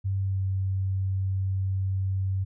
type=tone with pitch glide; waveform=sine; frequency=97 to 95.66 Hz; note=G2 to G2; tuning=-18 to -42 cents; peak=-24 dBFS; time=0.04-2.45 s; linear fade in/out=20 ms; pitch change=-24 cents; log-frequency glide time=0.2-0.41 s; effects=none